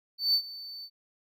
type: tone with ADSR envelope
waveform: triangle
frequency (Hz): 4528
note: C#8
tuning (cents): +36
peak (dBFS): -19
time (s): 0.18-0.9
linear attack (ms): 160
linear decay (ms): 76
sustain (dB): -19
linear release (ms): 61
effects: none